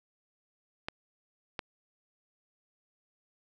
clicks, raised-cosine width 0.3 ms, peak -18 dBFS, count 2, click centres 0.885 / 1.592 s, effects none

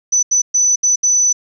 sine tone bursts at uneven times, 5990 Hz, F#8, 20 cents sharp, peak -10 dBFS, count 5, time 0.12-0.23 / 0.31-0.42 / 0.54-0.76 / 0.83-0.96 / 1.03-1.33 s, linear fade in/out 10 ms, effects none

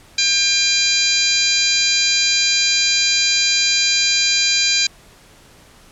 harmonic tone, 800 Hz, G5, 35 cents sharp, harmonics 2 / 3 / 4 / 5 / 6 / 7 / 8 / 9, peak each -29 / -20 / -28 / -19 / -19 / -29 / -24 / -23 dBFS, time 0.18-4.87 s, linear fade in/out 5 ms, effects pink hiss -47 dBFS RMS until 5.91 s + low-pass 11000 Hz 12 dB/octave

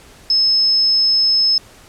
sine tone, 5200 Hz, E8, 24 cents flat, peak -11 dBFS, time 0.3-1.58 s, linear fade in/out 2 ms, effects pink hiss -44 dBFS RMS until 1.88 s + low-pass 11000 Hz 12 dB/octave

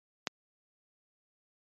click, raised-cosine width 0.2 ms, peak -12 dBFS, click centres 0.272 s, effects high-pass 200 Hz 12 dB/octave + MP3 96 kbps

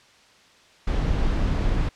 brown noise, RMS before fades -22 dBFS, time 0.87-1.89 s, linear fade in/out 5 ms, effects white hiss -54 dBFS RMS until 1.95 s + low-pass 5000 Hz 12 dB/octave

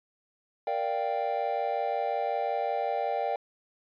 triangle chord, G minor seventh, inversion first, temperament equal, 466.2 / 587.3 / 698.5 / 784 Hz, Bb4 / D5 / F5 / G5, 0 / 0 / 0 / 0 cents, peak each -33 / -31 / -31 / -29 dBFS, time 0.67-3.36 s, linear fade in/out 2 ms, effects resampled to 11025 Hz

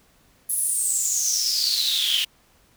pink noise with high-pass filter sweep, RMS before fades -23 dBFS, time 0.49-2.25 s, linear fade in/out 10 ms, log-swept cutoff 11000 to 2900 Hz, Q 9.9, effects pink hiss -59 dBFS RMS until 2.76 s

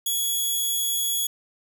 5% pulse tone, 3361 Hz, G#7, 20 cents sharp, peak -15 dBFS, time 0.06-1.27 s, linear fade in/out 5 ms, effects none

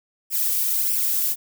violet noise with flanger, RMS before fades -22 dBFS, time 0.3-1.36 s, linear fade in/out 50 ms, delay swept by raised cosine 0.37 to 2.67 ms, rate 1.6 Hz, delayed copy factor +0.85, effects none

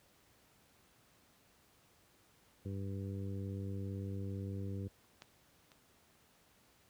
harmonic tone, 97.8 Hz, G2, 4 cents flat, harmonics 1 / 2 / 3 / 4 / 5, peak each -39 / -45 / -49 / -51 / -53 dBFS, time 2.65-4.88 s, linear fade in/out 5 ms
clicks, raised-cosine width 0.2 ms, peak -32 / -41 dBFS, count 2, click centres 5.221 / 5.718 s
effects pink hiss -68 dBFS RMS until 6.89 s + high-pass 60 Hz 12 dB/octave

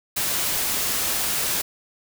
white noise, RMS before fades -24 dBFS, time 0.16-1.62 s, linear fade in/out 10 ms, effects none

